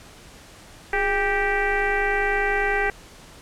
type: tone with frequency modulation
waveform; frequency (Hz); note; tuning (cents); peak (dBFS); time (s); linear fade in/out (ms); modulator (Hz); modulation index
sine; 1180; D6; +8; -19; 0.93-2.9; 2; 385; 2.7
effects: pink hiss -46 dBFS RMS until 3.41 s + low-pass 10000 Hz 12 dB/octave